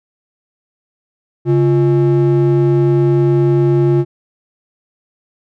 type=ring-modulated tone; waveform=triangle; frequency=243.5 Hz; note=B3; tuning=24 cents flat; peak=-4 dBFS; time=1.45-4.05 s; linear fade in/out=50 ms; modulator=105 Hz; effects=none